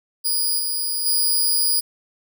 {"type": "tone with level steps", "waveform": "10% pulse", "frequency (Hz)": 4907, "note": "D#8", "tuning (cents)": -25, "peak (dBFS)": [-12, -15, -10], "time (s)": [0.24, 1.81], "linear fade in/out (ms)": 20, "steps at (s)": [0.58, 1.05], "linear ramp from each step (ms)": 20, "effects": []}